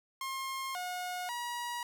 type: tone with pitch steps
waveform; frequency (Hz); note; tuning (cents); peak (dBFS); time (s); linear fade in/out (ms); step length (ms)
sawtooth; 1068 / 723 / 960; C6 / F#5 / B5; +35 / -40 / -49; -32; 0.21-1.83; 2; 540
effects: none